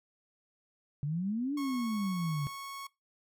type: exponential two-way sweep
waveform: sine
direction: up then down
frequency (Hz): 138.59 to 296.7 to 138.59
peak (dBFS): -30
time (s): 1.03-2.47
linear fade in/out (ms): 0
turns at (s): 1.55
type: tone with pitch glide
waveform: sawtooth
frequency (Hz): 1094 to 1103.5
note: C#6 to C#6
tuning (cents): -23 to -8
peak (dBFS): -37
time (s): 1.57-2.87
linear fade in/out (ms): 5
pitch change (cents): +15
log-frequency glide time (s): 1.79-1.9
effects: noise-tail reverb RT60 0.2 s tail -21 dB re dry